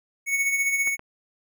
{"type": "tone with tremolo", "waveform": "square", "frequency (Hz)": 2217, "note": "C#7", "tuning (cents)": 0, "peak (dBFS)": -20, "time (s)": [0.26, 0.97], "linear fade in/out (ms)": 50, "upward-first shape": "sine", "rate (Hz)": 15, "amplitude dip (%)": 50}
{"type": "clicks", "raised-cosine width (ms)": 0.5, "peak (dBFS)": -24, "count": 2, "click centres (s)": [0.874, 0.994]}
{"effects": []}